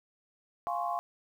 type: chord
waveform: sine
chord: Db major seventh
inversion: first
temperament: equal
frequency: 698.5 / 830.6 / 1046.5 / 1108.7 Hz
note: F5 / Ab5 / C6 / Db6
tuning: 0 / 0 / 0 / 0 cents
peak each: -33 / -37 / -36 / -38 dBFS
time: 0.67-0.99 s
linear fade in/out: 0 ms
effects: 10-bit